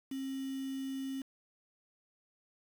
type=tone with quantisation; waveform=sine; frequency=268.2 Hz; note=C4; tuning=43 cents sharp; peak=-36 dBFS; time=0.11-1.22 s; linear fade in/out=5 ms; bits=8; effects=none